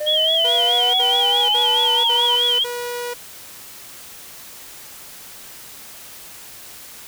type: linear sweep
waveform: triangle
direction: up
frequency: 597 to 970 Hz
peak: -20 dBFS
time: 0-2.36 s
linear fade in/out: 10 ms
type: tone with vibrato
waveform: sine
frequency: 3189 Hz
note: G7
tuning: 29 cents sharp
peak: -15 dBFS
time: 0.06-2.65 s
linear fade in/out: 20 ms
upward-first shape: sine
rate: 4.7 Hz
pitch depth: 100 cents each way
type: tone bursts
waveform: sawtooth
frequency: 484.3 Hz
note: B4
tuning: 34 cents flat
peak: -21 dBFS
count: 5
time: 0.44-3.14 s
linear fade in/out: 10 ms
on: 500 ms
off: 50 ms
effects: white hiss -39 dBFS RMS until 7.07 s